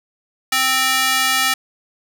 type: tone with high-pass filter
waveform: square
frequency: 261.6 Hz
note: C4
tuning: in tune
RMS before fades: -17 dBFS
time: 0.52-1.54 s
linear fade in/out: 5 ms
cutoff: 1600 Hz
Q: 0.89
effects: none